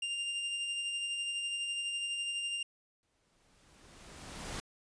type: tone with tremolo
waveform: 45% pulse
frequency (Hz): 2794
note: F7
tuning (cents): 0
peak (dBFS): -33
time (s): 0.02-2.63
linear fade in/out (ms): 5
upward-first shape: sine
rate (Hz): 12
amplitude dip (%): 30
type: noise with exponential growth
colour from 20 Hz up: pink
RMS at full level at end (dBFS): -39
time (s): 3.03-4.6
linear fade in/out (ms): 0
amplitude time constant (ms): 340
effects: resampled to 22050 Hz